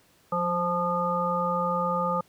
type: harmonic tone with a mistuned harmonic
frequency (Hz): 174.61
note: F3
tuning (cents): 0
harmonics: 1 / 3 / 5 / 7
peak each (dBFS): -31 / -29 / -31 / -27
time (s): 0.32-2.21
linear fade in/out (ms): 5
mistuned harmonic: 1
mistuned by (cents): +32
effects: pink hiss -61 dBFS RMS until 2.28 s + high-pass 80 Hz 12 dB/octave